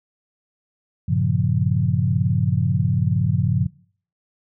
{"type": "chord", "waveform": "sine", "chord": "G half-diminished seventh", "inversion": "none", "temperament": "equal", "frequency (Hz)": [98, 116.54, 138.59, 174.61], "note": ["G2", "Bb2", "Db3", "F3"], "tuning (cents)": [0, 0, 0, 0], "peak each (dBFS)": [-22, -23, -21, -23], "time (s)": [1.08, 3.67], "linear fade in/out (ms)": 10, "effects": ["noise-tail reverb RT60 0.5 s tail -21 dB re dry"]}